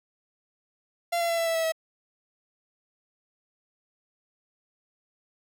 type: tone with pitch steps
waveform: 45% pulse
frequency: 687 / 679.9 / 672.9 / 665.9 / 659 / 652.2 / 645.5 Hz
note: F5 / F5 / E5 / E5 / E5 / E5 / E5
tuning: -29 / -47 / +35 / +17 / -1 / -19 / -37 cents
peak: -24 dBFS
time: 1.12-1.722 s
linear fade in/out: 10 ms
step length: 86 ms
effects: none

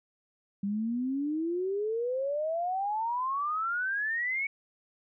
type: exponential sweep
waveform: sine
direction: up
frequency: 196 to 2254 Hz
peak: -28 dBFS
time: 0.63-4.47 s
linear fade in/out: 5 ms
effects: none

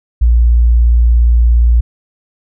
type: tone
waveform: sine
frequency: 58.6 Hz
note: A#1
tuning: 10 cents sharp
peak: -5 dBFS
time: 0.21-1.81 s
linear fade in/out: 10 ms
effects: none

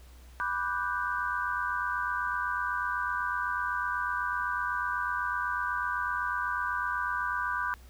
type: chord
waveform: sine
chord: G major seventh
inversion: first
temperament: equal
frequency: 987.8 / 1174.7 / 1480 / 1568 Hz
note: B5 / D6 / F#6 / G6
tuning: 0 / 0 / 0 / 0 cents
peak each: -34 dBFS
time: 0.4-7.74 s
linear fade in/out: 0 ms
effects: added 62 Hz sine -49 dBFS peak until 7.89 s + pink hiss -59 dBFS RMS until 7.89 s

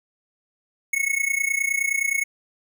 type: tone with amplitude modulation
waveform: square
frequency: 2197 Hz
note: C#7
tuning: 16 cents flat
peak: -18 dBFS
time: 0.93-2.24 s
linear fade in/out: 5 ms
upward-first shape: sine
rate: 29.6 Hz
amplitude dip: 85%
effects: none

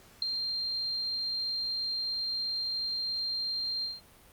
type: tone with ADSR envelope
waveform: sine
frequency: 4181 Hz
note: C8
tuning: 2 cents flat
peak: -22 dBFS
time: 0.22-4.01 s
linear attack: 4 ms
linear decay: 4 ms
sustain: -8 dB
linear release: 180 ms
effects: pink hiss -57 dBFS RMS until 4.32 s + Opus 48 kbps

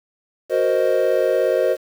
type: chord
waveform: triangle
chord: C half-diminished seventh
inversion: second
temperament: equal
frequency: 370 / 466.2 / 523.3 / 622.3 Hz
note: Gb4 / Bb4 / C5 / Eb5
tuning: 0 / 0 / 0 / 0 cents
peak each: -21 / -20 / -17 / -19 dBFS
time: 0.49-1.77 s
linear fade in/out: 50 ms
effects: 7-bit

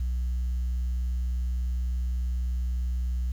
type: tone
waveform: sine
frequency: 61.74 Hz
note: B1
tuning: in tune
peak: -23 dBFS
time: 0-3.32 s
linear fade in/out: 5 ms
effects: tanh soft clip ceiling -24 dBFS + 9-bit

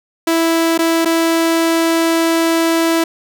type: tone with dropouts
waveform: sawtooth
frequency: 329.7 Hz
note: E4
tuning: in tune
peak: -8 dBFS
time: 0.27-3.04 s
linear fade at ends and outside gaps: 5 ms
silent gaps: 0.778-0.789 / 1.049-1.056 s
effects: none

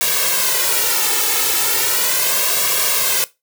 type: noise with flanger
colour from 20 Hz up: white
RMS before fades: -17 dBFS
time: 0.01-3.24 s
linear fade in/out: 0 ms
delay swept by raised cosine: 1.8 to 2.3 ms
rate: 0.37 Hz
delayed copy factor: +0.85
effects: noise-tail reverb RT60 0.2 s tail -17 dB re dry + high-pass 200 Hz 12 dB/octave

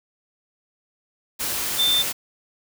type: tone in noise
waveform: sine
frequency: 3563 Hz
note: A7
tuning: 21 cents sharp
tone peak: -17 dBFS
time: 1.78-2.03 s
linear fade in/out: 20 ms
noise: white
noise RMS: -26 dBFS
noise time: 1.39-2.13 s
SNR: +6 dB
effects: none

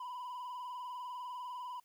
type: tone with vibrato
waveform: triangle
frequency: 987.8 Hz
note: B5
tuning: in tune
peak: -39 dBFS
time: 0-1.8 s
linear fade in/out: 5 ms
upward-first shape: sine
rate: 20 Hz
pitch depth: 63 cents each way
effects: white hiss -73 dBFS RMS until 1.84 s

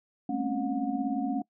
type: tone cluster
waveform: sine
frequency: 206.2 / 224.4 / 258.9 / 275.6 / 722 Hz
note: G#3 / A3 / C4 / C#4 / F#5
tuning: -12 / +34 / -18 / -10 / -43 cents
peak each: -39 / -34 / -35 / -30 / -35 dBFS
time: 0.29-1.42 s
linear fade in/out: 5 ms
effects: noise-tail reverb RT60 0.1 s tail -23 dB re dry

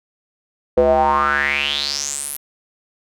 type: tone with band-pass filter sweep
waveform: square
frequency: 70.9 Hz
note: C#2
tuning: 40 cents sharp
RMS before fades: -18 dBFS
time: 0.77-2.37 s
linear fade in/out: 5 ms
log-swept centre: 490 to 12000 Hz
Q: 7.1
effects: none

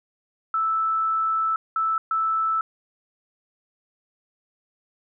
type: tone bursts at uneven times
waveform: sine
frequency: 1316 Hz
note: E6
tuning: 3 cents flat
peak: -20 dBFS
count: 3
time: 0.54-1.56 / 1.76-1.98 / 2.11-2.61 s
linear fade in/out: 2 ms
effects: none

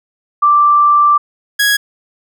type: tone pair in turn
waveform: sine / sawtooth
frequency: 1174.7 / 1661.3 Hz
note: D6 / G#6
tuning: 0 / 0 cents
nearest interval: tritone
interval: 600 cents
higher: second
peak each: -6 dBFS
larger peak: neither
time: 0.42-1.18 / 1.59-1.77 s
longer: first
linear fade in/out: 10 ms
effects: none

